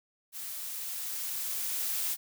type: noise with level ramp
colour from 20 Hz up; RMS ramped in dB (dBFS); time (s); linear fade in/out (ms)
blue; -40 to -31; 0.32-2.17; 50
effects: none